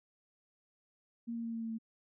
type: tone with pitch steps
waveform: sine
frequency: 233.1 / 231.4 / 229.6 / 227.9 / 226.2 / 224.5 Hz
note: A#3 / A#3 / A#3 / A#3 / A3 / A3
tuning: 0 / -13 / -26 / -39 / +48 / +35 cents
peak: -36 dBFS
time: 1.27-1.786 s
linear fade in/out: 20 ms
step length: 86 ms
effects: none